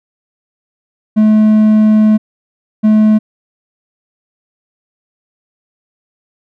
triangle tone pair in turn, 215.1 / 215.1 Hz, A3 / A3, -39 / -39 cents, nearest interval unison, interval 0 cents, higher neither, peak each -3 dBFS, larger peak neither, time 1.16-2.18 / 2.83-3.19 s, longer first, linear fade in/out 20 ms, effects none

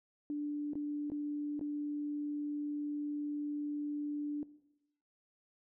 sine tone with dropouts, 293.7 Hz, D4, in tune, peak -34 dBFS, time 0.3-4.43 s, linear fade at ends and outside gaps 1 ms, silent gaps 0.734-0.754 / 1.101-1.118 / 1.594-1.611 s, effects noise-tail reverb RT60 0.9 s tail -18 dB re dry

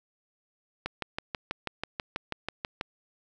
click train, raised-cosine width 0.3 ms, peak -15 dBFS, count 13, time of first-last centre 0.86-2.811 s, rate 6.15 Hz, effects none

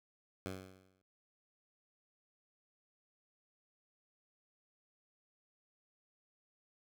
10% pulse tone with exponential decay, 94.2 Hz, F#2, 32 cents sharp, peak -30 dBFS, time 0.46-1.02 s, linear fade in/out 0 ms, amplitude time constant 120 ms, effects none

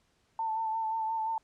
sine tone with vibrato, 889 Hz, A5, 18 cents sharp, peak -29 dBFS, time 0.39-1.38 s, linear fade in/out 2 ms, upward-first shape sine, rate 5.7 Hz, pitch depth 30 cents each way, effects pink hiss -71 dBFS RMS until 1.43 s + low-pass 8000 Hz 12 dB/octave

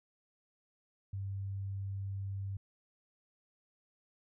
sine tone, 98 Hz, G2, in tune, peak -36 dBFS, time 1.13-2.57 s, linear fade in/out 5 ms, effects none

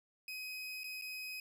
30% pulse tone with dropouts, 2521 Hz, D#7, 22 cents sharp, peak -39 dBFS, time 0.28-1.4 s, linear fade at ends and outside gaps 2 ms, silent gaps 0.835-0.841 / 1.014-1.02 s, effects none

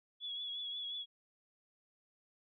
sine tone with vibrato, 3380 Hz, G#7, 30 cents sharp, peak -39 dBFS, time 0.2-1.06 s, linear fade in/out 50 ms, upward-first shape triangle, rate 5.6 Hz, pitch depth 43 cents each way, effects none

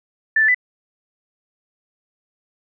sine tone with pitch steps, 1765 / 1753 / 1994 Hz, A6 / A6 / B6, +5 / -7 / +16 cents, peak -12 dBFS, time 0.36-0.546 s, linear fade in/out 5 ms, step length 62 ms, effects none

